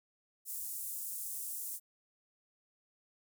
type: high-pass noise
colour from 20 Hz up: pink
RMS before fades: -41 dBFS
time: 0.45-1.8 s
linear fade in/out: 50 ms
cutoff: 8400 Hz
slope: 24 dB/octave
effects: none